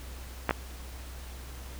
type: clicks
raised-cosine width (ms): 0.5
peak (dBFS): -10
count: 2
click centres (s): 0.493 / 0.509
effects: added 63 Hz sine -41 dBFS peak until 1.79 s + pink hiss -48 dBFS RMS until 1.79 s